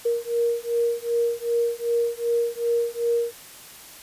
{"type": "beating tone pair", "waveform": "sine", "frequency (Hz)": [468.7, 471.3], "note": ["A#4", "A#4"], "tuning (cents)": [9, 19], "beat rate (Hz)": 2.6, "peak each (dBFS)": -24, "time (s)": [0.05, 3.33], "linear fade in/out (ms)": 10, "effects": ["white hiss -44 dBFS RMS until 4.02 s", "resampled to 32000 Hz"]}